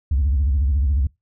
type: tone with vibrato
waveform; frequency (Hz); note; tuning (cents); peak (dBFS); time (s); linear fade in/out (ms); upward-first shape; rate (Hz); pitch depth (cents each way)
sine; 69.3; C#2; 0; -14; 0.11-1.07; 5; sine; 14; 210
effects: noise-tail reverb RT60 0.2 s tail -24 dB re dry + tanh soft clip ceiling -13 dBFS